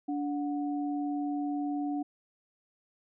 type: tone pair together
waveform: sine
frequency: 290 / 730.8 Hz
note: D4 / F#5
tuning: -22 / -22 cents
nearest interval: octave + major third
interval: 1600 cents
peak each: -30 / -38 dBFS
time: 0.08-2.03 s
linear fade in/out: 10 ms
effects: none